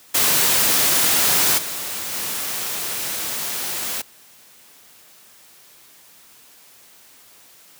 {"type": "noise with level steps", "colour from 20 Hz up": "white", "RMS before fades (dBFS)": [-17, -28, -26], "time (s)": [0.14, 4.02], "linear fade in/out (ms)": 10, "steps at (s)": [1.57, 2.12], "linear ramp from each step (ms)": 20, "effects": ["white hiss -49 dBFS RMS until 7.79 s", "high-pass 100 Hz 12 dB/octave"]}